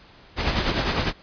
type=noise with tremolo; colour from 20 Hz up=pink; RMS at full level=-21 dBFS; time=0.36-1.13 s; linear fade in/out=50 ms; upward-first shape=sine; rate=9.9 Hz; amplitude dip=50%; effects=pink hiss -50 dBFS RMS until 1.22 s + resampled to 11025 Hz